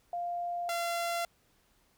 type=tone pair in turn; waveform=sine / sawtooth; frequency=698.5 / 685.3 Hz; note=F5 / F5; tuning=0 / -33 cents; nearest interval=unison; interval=33 cents; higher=first; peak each=-32 / -27 dBFS; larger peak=second; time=0.13-0.69 / 0.69-1.25 s; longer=neither; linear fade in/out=2 ms; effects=pink hiss -69 dBFS RMS until 1.97 s